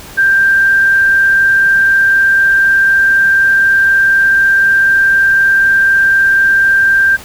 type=tone; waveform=sine; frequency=1581 Hz; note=G6; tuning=14 cents sharp; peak=-6 dBFS; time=0.17-7.17 s; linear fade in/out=20 ms; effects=pink hiss -32 dBFS RMS until 7.24 s